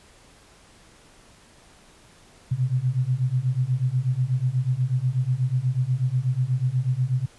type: beating tone pair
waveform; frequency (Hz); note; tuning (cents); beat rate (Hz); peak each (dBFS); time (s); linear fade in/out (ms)
sine; 123.47 / 131.67; B2 / C3; 0 / +11; 8.2; -24 / -23; 2.51-7.26; 10
effects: pink hiss -53 dBFS RMS until 7.38 s + resampled to 24000 Hz